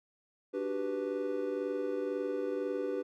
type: chord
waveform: triangle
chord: G major seventh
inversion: second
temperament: equal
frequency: 293.7 / 370 / 392 / 493.9 Hz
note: D4 / F#4 / G4 / B4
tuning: 0 / 0 / 0 / 0 cents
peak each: -37 / -40 / -34 / -34 dBFS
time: 0.53-3.03 s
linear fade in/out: 20 ms
effects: none